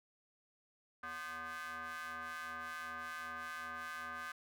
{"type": "ring-modulated tone", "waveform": "35% pulse", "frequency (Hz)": 162.2, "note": "E3", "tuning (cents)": -28, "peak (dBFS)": -38, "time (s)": [1.03, 4.32], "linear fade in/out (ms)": 5, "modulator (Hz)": 1380, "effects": []}